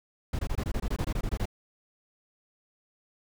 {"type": "noise bursts", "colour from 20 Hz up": "brown", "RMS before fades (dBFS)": -29, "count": 14, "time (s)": [0.33, 1.456], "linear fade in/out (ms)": 5, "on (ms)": 60, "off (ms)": 22, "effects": []}